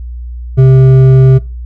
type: tone with hard clipping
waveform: sine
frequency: 131.5 Hz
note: C3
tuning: 9 cents sharp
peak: -3 dBFS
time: 0.57-1.39 s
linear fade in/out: 20 ms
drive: 7 dB
effects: noise-tail reverb RT60 0.3 s tail -22 dB re dry + added 60 Hz sine -20 dBFS peak until 1.65 s